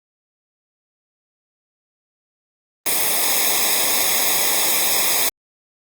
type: noise with comb filter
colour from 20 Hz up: white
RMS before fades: -18 dBFS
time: 2.86-5.29 s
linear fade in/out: 2 ms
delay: 0.68 ms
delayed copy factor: -0.95
effects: Opus 32 kbps